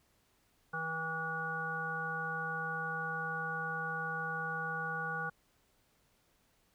harmonic tone with a mistuned harmonic, 161.6 Hz, E3, 34 cents flat, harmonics 1 / 3 / 5 / 7 / 9, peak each -44 / -46 / -43 / -42 / -37 dBFS, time 0.73-5.3 s, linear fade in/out 10 ms, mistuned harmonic 7, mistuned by +26 cents, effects pink hiss -72 dBFS RMS until 6.74 s

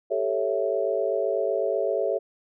sine chord, A dominant seventh, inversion third, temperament equal, 392 / 440 / 554.4 / 659.3 Hz, G4 / A4 / C#5 / E5, 0 / 0 / 0 / 0 cents, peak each -29 / -28 / -27 / -28 dBFS, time 0.1-2.19 s, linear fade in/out 20 ms, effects none

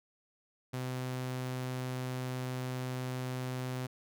sawtooth tone, 127.7 Hz, C3, 42 cents flat, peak -31 dBFS, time 0.73-3.87 s, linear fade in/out 10 ms, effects none

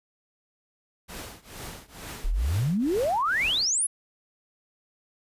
pink noise with tremolo, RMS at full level -37 dBFS, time 1.08-3.7 s, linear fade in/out 20 ms, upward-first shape triangle, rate 2.2 Hz, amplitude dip 95%
sine exponential sweep, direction up, 30.94 to 11175 Hz, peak -22 dBFS, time 2.24-3.87 s, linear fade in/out 10 ms
effects resampled to 32000 Hz

